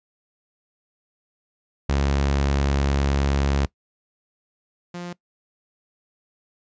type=tone pair in turn; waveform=sawtooth; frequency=69.7 / 175.63 Hz; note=C#2 / F3; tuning=+10 / +10 cents; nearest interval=octave + major third; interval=1600 cents; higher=second; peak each=-15 / -27 dBFS; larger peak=first; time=1.89-3.66 / 4.94-5.13 s; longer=first; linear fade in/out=5 ms; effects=noise-tail reverb RT60 0.1 s tail -21 dB re dry + resampled to 16000 Hz